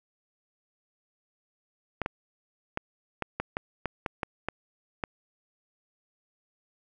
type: clicks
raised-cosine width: 0.5 ms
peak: -14 dBFS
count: 11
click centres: 2.017 / 2.061 / 2.774 / 3.223 / 3.4 / 3.569 / 3.857 / 4.062 / 4.232 / 4.486 / 5.038 s
effects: none